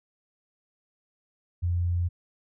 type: tone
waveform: sine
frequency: 87.31 Hz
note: F2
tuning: in tune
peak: -23 dBFS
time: 1.62-2.09 s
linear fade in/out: 20 ms
effects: none